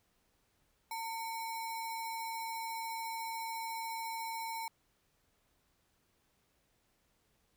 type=tone with sample-and-hold; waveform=sine; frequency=907 Hz; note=A#5; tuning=48 cents flat; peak=-37 dBFS; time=0.91-4.68 s; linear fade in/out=2 ms; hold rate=3150 Hz; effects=pink hiss -75 dBFS RMS until 7.56 s